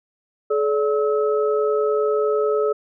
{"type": "tone cluster", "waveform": "sine", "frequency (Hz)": [427.6, 577, 1291], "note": ["A4", "D5", "E6"], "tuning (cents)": [-49, -31, -37], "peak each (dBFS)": [-18, -24, -27], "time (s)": [0.5, 2.73], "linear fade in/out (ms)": 10, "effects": []}